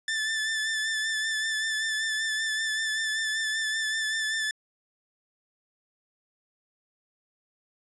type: tone with vibrato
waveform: sawtooth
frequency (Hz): 1760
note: A6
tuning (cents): 0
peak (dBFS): -23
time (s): 0.08-4.51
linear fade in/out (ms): 2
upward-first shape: sine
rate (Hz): 5.2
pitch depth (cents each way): 29
effects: resampled to 22050 Hz + 10-bit